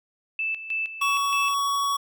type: tone with tremolo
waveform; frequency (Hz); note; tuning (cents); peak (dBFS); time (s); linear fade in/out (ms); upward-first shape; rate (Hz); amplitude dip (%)
sine; 2637; E7; 0; -24; 0.39-1.54; 2; square; 3.2; 70
type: tone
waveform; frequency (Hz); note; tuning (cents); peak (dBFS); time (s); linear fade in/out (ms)
square; 1122; C#6; +21; -23; 1.01-1.97; 10
effects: none